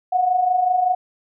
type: tone pair together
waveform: sine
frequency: 708.7 / 734 Hz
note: F5 / F#5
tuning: +25 / -14 cents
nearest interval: minor second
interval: 61 cents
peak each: -23 / -16 dBFS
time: 0.12-0.95 s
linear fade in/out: 10 ms
effects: none